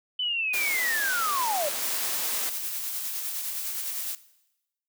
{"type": "linear sweep", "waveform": "sine", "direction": "down", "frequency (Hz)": [3035, 554.4], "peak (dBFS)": -25, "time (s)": [0.19, 1.69], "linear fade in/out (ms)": 5}
{"type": "noise", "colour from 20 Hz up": "white", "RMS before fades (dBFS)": -31, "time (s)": [0.53, 2.5], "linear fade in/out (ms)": 10}
{"type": "noise with tremolo", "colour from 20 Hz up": "blue", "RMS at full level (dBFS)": -31, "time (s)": [1.82, 4.15], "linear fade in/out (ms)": 2, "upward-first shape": "sine", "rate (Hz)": 9.8, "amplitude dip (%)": 30}
{"effects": ["noise-tail reverb RT60 0.9 s tail -17 dB re dry", "high-pass 300 Hz 12 dB/octave"]}